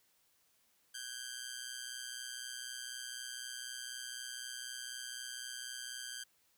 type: ring-modulated tone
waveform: 10% pulse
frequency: 1577 Hz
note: G6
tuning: 10 cents sharp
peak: -31 dBFS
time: 0.94-6.24 s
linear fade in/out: 10 ms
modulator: 62 Hz
effects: white hiss -73 dBFS RMS until 6.57 s